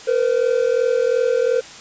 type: tone pair together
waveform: triangle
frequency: 466.2 / 509 Hz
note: A#4 / C5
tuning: 0 / -48 cents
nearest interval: major second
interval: 152 cents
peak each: -16 dBFS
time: 0.07-1.61 s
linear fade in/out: 10 ms
effects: white hiss -38 dBFS RMS until 1.8 s + resampled to 16000 Hz